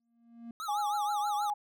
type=tone with exponential growth; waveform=triangle; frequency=233.1 Hz; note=A#3; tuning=in tune; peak=-37 dBFS; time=0-0.51 s; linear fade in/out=2 ms; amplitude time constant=110 ms
type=tone with vibrato; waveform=square; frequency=1239 Hz; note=D#6; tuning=8 cents flat; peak=-37 dBFS; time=0.6-1.5 s; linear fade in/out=0 ms; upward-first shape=triangle; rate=6.3 Hz; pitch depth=200 cents each way
type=tone; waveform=sine; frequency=830 Hz; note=G#5; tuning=1 cent flat; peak=-29 dBFS; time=0.68-1.54 s; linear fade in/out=10 ms
effects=none